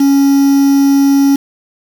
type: tone with quantisation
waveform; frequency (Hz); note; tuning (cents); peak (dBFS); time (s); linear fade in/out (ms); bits
triangle; 277.2; C#4; 0; -4; 0-1.36; 5; 4
effects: none